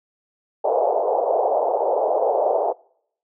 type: band-pass noise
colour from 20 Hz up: pink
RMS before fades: -20 dBFS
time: 0.64-2.73 s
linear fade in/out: 10 ms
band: 450 to 820 Hz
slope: 48 dB/octave
effects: noise-tail reverb RT60 0.7 s tail -26 dB re dry